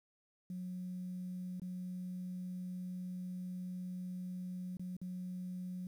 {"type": "tone with dropouts", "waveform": "sine", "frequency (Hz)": 181.9, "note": "F#3", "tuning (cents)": -29, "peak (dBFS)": -39, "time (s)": [0.5, 5.87], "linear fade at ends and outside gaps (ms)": 2, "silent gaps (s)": [[1.598, 1.618], [4.77, 4.795], [4.967, 5.015]], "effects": ["tanh soft clip ceiling -35 dBFS", "11-bit"]}